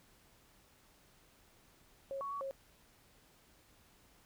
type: tone with pitch steps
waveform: sine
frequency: 546 / 1115 / 1125 / 542 Hz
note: C#5 / C#6 / C#6 / C#5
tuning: -26 / +10 / +25 / -39 cents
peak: -38 dBFS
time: 2.11-2.51 s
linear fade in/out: 0 ms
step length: 100 ms
effects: pink hiss -66 dBFS RMS until 4.25 s